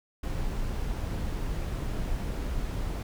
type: noise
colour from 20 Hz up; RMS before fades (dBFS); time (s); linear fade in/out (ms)
brown; -31; 0.23-3.03; 5
effects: none